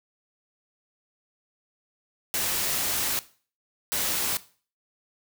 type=noise bursts at uneven times; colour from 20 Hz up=white; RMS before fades=-27 dBFS; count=2; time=2.34-3.19 / 3.92-4.37 s; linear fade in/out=0 ms; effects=noise-tail reverb RT60 0.4 s tail -17 dB re dry